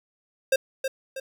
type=tone with echo; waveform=square; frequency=532 Hz; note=C5; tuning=29 cents sharp; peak=-18 dBFS; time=0.52-0.56 s; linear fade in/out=5 ms; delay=320 ms; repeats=2; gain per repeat=-7 dB; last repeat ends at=1.2 s; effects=none